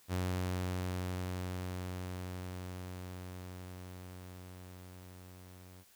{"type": "tone with level ramp", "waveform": "sawtooth", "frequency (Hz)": 91.2, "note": "F#2", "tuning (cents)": -24, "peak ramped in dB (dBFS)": [-28, -49], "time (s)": [0.08, 5.85], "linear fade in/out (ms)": 50, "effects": ["white hiss -64 dBFS RMS until 5.95 s"]}